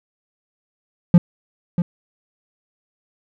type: tone with echo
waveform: triangle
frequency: 174 Hz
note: F3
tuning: 6 cents flat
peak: -3 dBFS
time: 1.14-1.18 s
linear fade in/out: 2 ms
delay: 640 ms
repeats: 1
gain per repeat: -10 dB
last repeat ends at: 1.82 s
effects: none